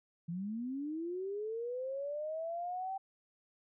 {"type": "linear sweep", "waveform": "sine", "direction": "up", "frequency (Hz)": [162.5, 780], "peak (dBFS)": -36, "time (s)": [0.28, 2.98], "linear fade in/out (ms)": 10, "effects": []}